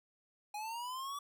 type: linear sweep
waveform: square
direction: up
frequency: 823 to 1153 Hz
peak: -40 dBFS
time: 0.54-1.19 s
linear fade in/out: 5 ms
effects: none